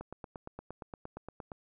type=click train; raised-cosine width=1 ms; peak=-28 dBFS; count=14; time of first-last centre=0.01-1.518 s; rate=8.62 Hz; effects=none